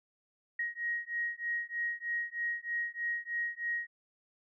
sine beating tone pair, 1884 / 1887.2 Hz, A#6 / A#6, +18 / +21 cents, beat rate 3.2 Hz, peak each -36 / -36 dBFS, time 0.59-3.87 s, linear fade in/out 5 ms, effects none

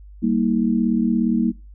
sine chord, Eb major, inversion first, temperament equal with one note detuned, 196 / 233.1 / 318 Hz, G3 / Bb3 / Eb4, 0 / 0 / +38 cents, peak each -22 / -18 / -24 dBFS, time 0.22-1.52 s, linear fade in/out 20 ms, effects noise-tail reverb RT60 0.3 s tail -23 dB re dry + added 50 Hz sine -39 dBFS peak until 1.74 s

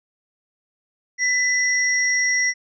sine tone pair together, 1995 / 5638 Hz, B6 / F8, +17 / +16 cents, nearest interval octave + tritone, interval 1799 cents, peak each -18 / -23 dBFS, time 1.18-2.54 s, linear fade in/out 50 ms, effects none

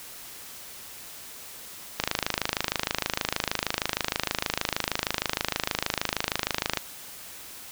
click train, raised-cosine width 0.2 ms, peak -6 dBFS, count 127, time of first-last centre 2-6.773 s, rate 26.4 Hz, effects white hiss -43 dBFS RMS until 7.71 s

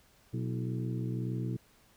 harmonic tone with a mistuned harmonic, 61.74 Hz, B1, in tune, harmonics 2 / 3 / 4 / 5 / 6 / 7, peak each -33 / -39 / -43 / -41 / -48 / -49 dBFS, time 0.33-1.57 s, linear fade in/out 10 ms, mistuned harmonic 5, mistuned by +83 cents, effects pink hiss -64 dBFS RMS until 1.96 s

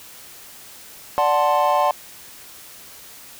triangle chord, D dominant seventh, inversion none, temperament equal, 587.3 / 740 / 880 / 1046.5 Hz, D5 / F#5 / A5 / C6, 0 / 0 / 0 / 0 cents, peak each -19 dBFS, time 1.18-1.91 s, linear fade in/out 0 ms, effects white hiss -42 dBFS RMS until 3.39 s

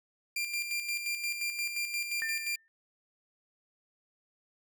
sawtooth tone with tremolo, 2383 Hz, D7, 25 cents sharp, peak -27 dBFS, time 0.36-2.56 s, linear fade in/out 5 ms, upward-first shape square, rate 5.7 Hz, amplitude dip 50%
sine tone with exponential decay, 1797 Hz, A6, 36 cents sharp, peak -29 dBFS, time 2.22-2.68 s, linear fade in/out 0 ms, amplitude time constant 99 ms
effects none

